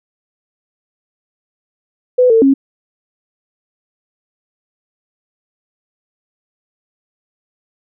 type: tone with pitch steps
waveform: sine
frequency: 501 / 450.6 / 272.4 Hz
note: B4 / A4 / C#4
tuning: +25 / +41 / -30 cents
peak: -6 dBFS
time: 2.18-2.54 s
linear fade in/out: 10 ms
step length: 120 ms
effects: none